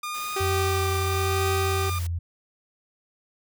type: tone with vibrato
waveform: sawtooth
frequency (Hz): 1211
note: D#6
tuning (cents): -47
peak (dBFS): -26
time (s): 0.03-1.99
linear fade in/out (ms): 5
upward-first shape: triangle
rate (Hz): 0.83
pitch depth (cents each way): 31
type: noise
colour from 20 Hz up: white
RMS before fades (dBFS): -40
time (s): 0.14-2.07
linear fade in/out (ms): 5
type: tone with tremolo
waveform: sawtooth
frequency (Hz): 387.2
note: G4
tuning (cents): -21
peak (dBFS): -20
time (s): 0.36-1.9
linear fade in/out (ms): 5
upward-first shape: triangle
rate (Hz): 1.1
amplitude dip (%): 40
type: tone with pitch glide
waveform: sine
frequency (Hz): 88.8 to 84.99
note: F2 to F2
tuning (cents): +29 to -47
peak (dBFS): -25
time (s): 0.4-2.19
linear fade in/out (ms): 10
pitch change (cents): -76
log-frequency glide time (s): 1.98-2.06
effects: none